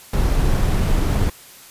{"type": "noise with sample-and-hold", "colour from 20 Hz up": "brown", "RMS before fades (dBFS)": -17, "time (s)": [0.13, 1.3], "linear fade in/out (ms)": 5, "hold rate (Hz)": 11025, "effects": ["white hiss -43 dBFS RMS until 1.7 s", "resampled to 32000 Hz"]}